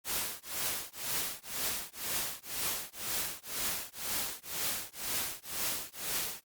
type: noise with tremolo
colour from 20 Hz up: white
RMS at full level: -32 dBFS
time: 0.04-6.44 s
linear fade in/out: 50 ms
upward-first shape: triangle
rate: 2 Hz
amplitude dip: 100%
effects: Opus 48 kbps